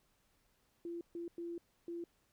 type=tone bursts at uneven times; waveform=sine; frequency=341.4 Hz; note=F4; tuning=39 cents flat; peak=-40 dBFS; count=4; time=0.85-1.01 / 1.15-1.28 / 1.38-1.58 / 1.88-2.04 s; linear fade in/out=2 ms; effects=pink hiss -75 dBFS RMS until 2.32 s